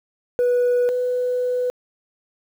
sine tone pair in turn, 490.2 / 497.3 Hz, B4 / B4, -13 / +12 cents, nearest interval unison, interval 25 cents, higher second, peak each -13 / -18 dBFS, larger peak first, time 0.39-0.89 / 0.89-1.7 s, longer second, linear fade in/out 0 ms, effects tanh soft clip ceiling -14 dBFS + 8-bit

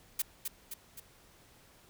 blue noise with echo, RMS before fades -31 dBFS, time 0.19-0.22 s, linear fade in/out 5 ms, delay 260 ms, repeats 3, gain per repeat -5 dB, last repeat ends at 1 s, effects pink hiss -61 dBFS RMS until 1.89 s

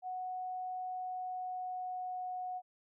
sine tone with pitch glide, 738 to 733.3 Hz, F#5 to F#5, -5 to -16 cents, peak -37 dBFS, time 0.02-2.62 s, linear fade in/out 50 ms, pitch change -11 cents, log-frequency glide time 0.84-2.34 s, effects none

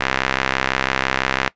sawtooth tone with band-pass filter, 66 Hz, C2, 16 cents sharp, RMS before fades -21 dBFS, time 0-1.49 s, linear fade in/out 10 ms, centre 1900 Hz, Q 1.2, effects noise-tail reverb RT60 0.1 s tail -20 dB re dry + resampled to 16000 Hz

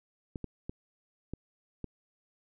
clicks, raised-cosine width 3 ms, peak -24 dBFS, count 5, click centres 0.358 / 0.443 / 0.695 / 1.336 / 1.843 s, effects none

